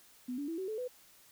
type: tone with pitch steps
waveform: sine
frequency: 249.5 / 286.6 / 329.2 / 378.2 / 434.4 / 499 Hz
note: B3 / D4 / E4 / F#4 / A4 / B4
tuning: +18 / -42 / -2 / +38 / -22 / +18 cents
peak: -35 dBFS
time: 0.28-0.88 s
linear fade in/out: 10 ms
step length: 100 ms
effects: white hiss -61 dBFS RMS until 1.31 s